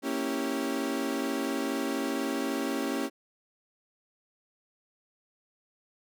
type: chord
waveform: 35% pulse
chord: A# diminished seventh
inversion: none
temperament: equal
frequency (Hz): 233.1 / 277.2 / 329.6 / 392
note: A#3 / C#4 / E4 / G4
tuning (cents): 0 / 0 / 0 / 0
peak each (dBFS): -34 / -30 / -35 / -34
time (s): 0.02-3.1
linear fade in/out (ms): 50
effects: none